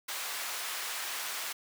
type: high-pass noise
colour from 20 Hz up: pink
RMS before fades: -37 dBFS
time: 0.08-1.53 s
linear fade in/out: 10 ms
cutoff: 1100 Hz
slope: 12 dB/octave
effects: none